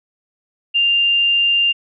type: tone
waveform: sine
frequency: 2794 Hz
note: F7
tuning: in tune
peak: -12 dBFS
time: 0.74-1.73 s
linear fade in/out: 20 ms
effects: none